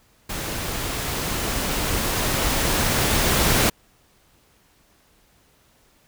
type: noise with level ramp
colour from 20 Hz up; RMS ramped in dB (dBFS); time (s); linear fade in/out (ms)
pink; -29 to -18; 0.29-3.7; 10
effects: pink hiss -59 dBFS RMS until 6.07 s